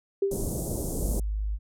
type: tone with exponential decay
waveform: sine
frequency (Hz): 394.5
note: G4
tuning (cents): +11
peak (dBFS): -19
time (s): 0.22-0.58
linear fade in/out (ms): 5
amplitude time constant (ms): 78
type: band-stop noise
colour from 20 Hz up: pink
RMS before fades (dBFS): -30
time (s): 0.31-1.2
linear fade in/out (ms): 5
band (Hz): 590 to 7700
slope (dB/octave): 24
type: tone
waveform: sine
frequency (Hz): 51.91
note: G#1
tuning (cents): 0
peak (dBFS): -26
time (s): 0.98-1.59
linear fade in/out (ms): 50
effects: low-pass 12000 Hz 12 dB/octave